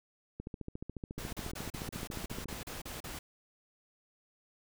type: click train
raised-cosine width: 3 ms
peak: -27 dBFS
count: 31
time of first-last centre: 0.4-2.528 s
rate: 14.1 Hz
type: noise bursts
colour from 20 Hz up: pink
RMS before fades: -43 dBFS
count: 11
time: 1.18-3.19 s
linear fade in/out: 5 ms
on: 150 ms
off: 36 ms
effects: none